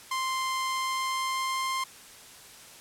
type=tone with pitch glide; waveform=sawtooth; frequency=1046.5 to 1053.2 Hz; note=C6 to C6; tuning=0 to +11 cents; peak=-24 dBFS; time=0.11-1.84 s; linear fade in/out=5 ms; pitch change=+11 cents; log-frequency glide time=0.63-1.72 s; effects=white hiss -49 dBFS RMS until 2.8 s + low-pass 11000 Hz 12 dB/octave